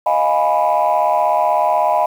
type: chord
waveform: sine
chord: F half-diminished seventh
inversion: third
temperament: equal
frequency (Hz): 622.3 / 698.5 / 830.6 / 987.8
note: Eb5 / F5 / Ab5 / Cb6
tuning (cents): 0 / 0 / 0 / 0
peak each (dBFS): -17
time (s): 0.06-2.06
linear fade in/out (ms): 5
effects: tanh soft clip ceiling -6 dBFS + 7-bit